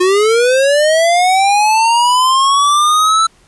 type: linear sweep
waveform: square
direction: up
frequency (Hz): 357.1 to 1332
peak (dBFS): -9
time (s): 0-3.27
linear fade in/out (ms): 10
effects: pink hiss -50 dBFS RMS until 3.47 s + resampled to 24000 Hz